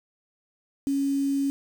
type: tone with quantisation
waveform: sine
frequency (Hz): 277.2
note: C#4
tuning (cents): 0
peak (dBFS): -22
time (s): 0.87-1.5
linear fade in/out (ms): 0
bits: 7
effects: none